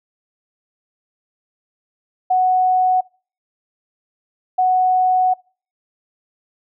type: tone bursts at uneven times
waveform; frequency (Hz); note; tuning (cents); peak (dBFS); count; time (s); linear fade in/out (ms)
sine; 740; F#5; 0; -12; 2; 2.3-3.01 / 4.58-5.34; 10
effects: noise-tail reverb RT60 0.4 s tail -25 dB re dry